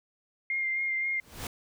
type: tone with vibrato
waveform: sine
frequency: 2114 Hz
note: C7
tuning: 17 cents sharp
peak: -27 dBFS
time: 0.5-1.2 s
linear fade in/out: 2 ms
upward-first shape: sine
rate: 3.8 Hz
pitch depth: 20 cents each way
type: noise with exponential growth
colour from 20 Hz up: pink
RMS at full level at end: -33 dBFS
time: 1.12-1.47 s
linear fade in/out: 2 ms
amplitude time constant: 74 ms
effects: none